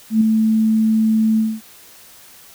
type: tone with ADSR envelope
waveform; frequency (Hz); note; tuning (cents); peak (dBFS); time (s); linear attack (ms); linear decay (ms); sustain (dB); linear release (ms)
sine; 220; A3; 0; -8; 0.1-1.61; 110; 4; -4; 230
effects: white hiss -44 dBFS RMS until 2.54 s